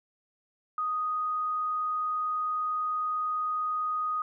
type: tone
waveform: sine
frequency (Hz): 1244.5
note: D#6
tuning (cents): 0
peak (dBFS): -27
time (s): 0.78-4.22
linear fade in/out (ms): 2
effects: none